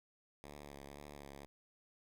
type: tone with vibrato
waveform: 5% pulse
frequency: 71.5 Hz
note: D2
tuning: 46 cents flat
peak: -39 dBFS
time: 0.44-1.46 s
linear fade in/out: 0 ms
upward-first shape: sine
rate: 2 Hz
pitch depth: 43 cents each way
effects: none